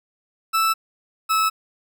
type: tone pair in turn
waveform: 40% pulse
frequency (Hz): 1318.5 / 1300.3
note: E6 / E6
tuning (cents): 0 / -24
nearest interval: unison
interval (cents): 24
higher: first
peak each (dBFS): -16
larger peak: neither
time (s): 0.53-0.74 / 1.29-1.5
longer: neither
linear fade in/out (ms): 20
effects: none